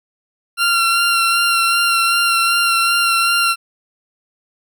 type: tone with vibrato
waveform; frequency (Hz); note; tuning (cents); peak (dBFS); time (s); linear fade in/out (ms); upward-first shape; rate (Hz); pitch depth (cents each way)
20% pulse; 1374; F6; -29; -8; 0.57-3.56; 50; sine; 2.6; 20
effects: none